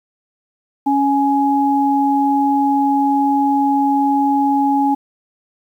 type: tone pair together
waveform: sine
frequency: 278.3 / 836 Hz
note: C#4 / G#5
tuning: +7 / +11 cents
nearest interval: octave + perfect fifth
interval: 1904 cents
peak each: -15 dBFS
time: 0.86-4.95 s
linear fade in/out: 10 ms
effects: 8-bit